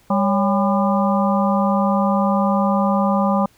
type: harmonic tone with a mistuned harmonic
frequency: 200 Hz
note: G3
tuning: 35 cents sharp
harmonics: 1 / 3 / 4 / 5 / 6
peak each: -17 / -22 / -23 / -24 / -25 dBFS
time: 0.1-3.46 s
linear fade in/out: 5 ms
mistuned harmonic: 3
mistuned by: -120 cents
effects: pink hiss -55 dBFS RMS until 3.57 s